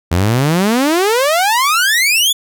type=exponential sweep; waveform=sawtooth; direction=up; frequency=81.1 to 3520 Hz; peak=-7 dBFS; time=0.11-2.33 s; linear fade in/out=10 ms; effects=none